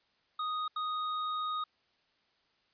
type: tone bursts at uneven times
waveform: square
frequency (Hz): 1244.5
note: D#6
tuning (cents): 0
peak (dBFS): -33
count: 2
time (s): 0.39-0.68 / 0.76-1.64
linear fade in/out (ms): 5
effects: white hiss -72 dBFS RMS until 2.73 s + resampled to 11025 Hz